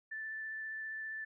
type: tone with vibrato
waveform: sine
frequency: 1760 Hz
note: A6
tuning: in tune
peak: -39 dBFS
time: 0.11-1.25 s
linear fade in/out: 10 ms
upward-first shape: triangle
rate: 15 Hz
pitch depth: 11 cents each way
effects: none